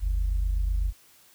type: tone pair together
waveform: sine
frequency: 47.47 / 75.5 Hz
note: F#1 / D2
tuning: +45 / +48 cents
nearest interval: minor sixth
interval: 803 cents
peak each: -22 / -31 dBFS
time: 0-0.93 s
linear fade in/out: 50 ms
effects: tanh soft clip ceiling -18 dBFS + white hiss -57 dBFS RMS until 1.34 s